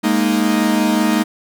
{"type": "chord", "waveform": "45% pulse", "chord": "Ab suspended second", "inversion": "none", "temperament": "equal", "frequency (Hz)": [207.7, 233.1, 311.1], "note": ["Ab3", "Bb3", "Eb4"], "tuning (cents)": [0, 0, 0], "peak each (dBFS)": -18, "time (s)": [0.03, 1.24], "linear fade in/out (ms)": 20, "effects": []}